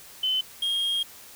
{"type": "tone pair in turn", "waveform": ["sine", "triangle"], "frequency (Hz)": [3045, 3244], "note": ["F#7", "G#7"], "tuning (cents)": [49, -41], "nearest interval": "minor second", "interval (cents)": 110, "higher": "second", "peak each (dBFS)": -22, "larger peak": "neither", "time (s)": [[0.23, 0.41], [0.62, 1.03]], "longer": "second", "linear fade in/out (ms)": 5, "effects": ["white hiss -47 dBFS RMS until 1.35 s"]}